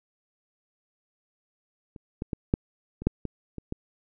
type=clicks; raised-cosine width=3 ms; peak=-30 / -18 / -16 / -8 / -24 / -7 / -18 / -23 / -18 dBFS; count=9; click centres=1.962 / 2.221 / 2.332 / 2.539 / 3.02 / 3.07 / 3.253 / 3.583 / 3.724 s; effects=none